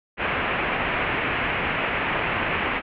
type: low-pass noise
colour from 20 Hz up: white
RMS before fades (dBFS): -25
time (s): 0.17-2.82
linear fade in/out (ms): 50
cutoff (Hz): 2700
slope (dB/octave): 48
effects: none